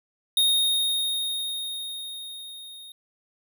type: tone with level ramp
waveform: square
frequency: 3711 Hz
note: A#7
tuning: 9 cents flat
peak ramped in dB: -18 to -42 dBFS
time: 0.37-2.92 s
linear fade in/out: 2 ms
effects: none